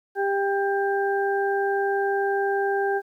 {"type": "harmonic tone", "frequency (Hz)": 396.5, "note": "G4", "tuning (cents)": 20, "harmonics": [1, 2, 4], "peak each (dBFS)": [-23, -26, -29], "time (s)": [0.15, 3.02], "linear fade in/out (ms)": 50, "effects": ["10-bit"]}